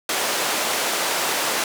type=band-pass noise; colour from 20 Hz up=pink; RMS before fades=-23 dBFS; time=0.09-1.64 s; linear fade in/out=2 ms; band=480 to 13000 Hz; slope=12 dB/octave; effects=none